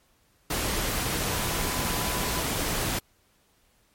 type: tone in noise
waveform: sine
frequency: 1000 Hz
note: B5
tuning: 21 cents sharp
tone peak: -38 dBFS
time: 1.31-2.41 s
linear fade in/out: 5 ms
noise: pink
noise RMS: -28 dBFS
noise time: 0.5-2.99 s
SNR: -13 dB
effects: pink hiss -65 dBFS RMS until 3.94 s + MP3 64 kbps